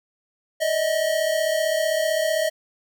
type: tone pair together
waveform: square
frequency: 603.4 / 639 Hz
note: D5 / D#5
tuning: +47 / +46 cents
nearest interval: minor second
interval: 99 cents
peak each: -26 / -22 dBFS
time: 0.6-2.5 s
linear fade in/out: 20 ms
effects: none